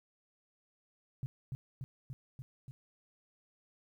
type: tone with echo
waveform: sine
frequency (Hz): 130.81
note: C3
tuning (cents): 0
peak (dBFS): -34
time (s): 1.23-1.26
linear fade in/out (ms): 0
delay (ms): 290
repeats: 5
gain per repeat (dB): -2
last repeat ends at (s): 2.71
effects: 12-bit